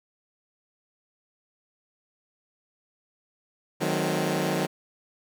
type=chord; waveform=15% pulse; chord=D# diminished seventh; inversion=none; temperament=equal with one note detuned; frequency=155.56 / 185 / 215.1 / 261.6 Hz; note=D#3 / F#3 / A3 / C4; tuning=0 / 0 / -39 / 0 cents; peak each=-22 / -22 / -27 / -27 dBFS; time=3.8-4.67 s; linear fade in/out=20 ms; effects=none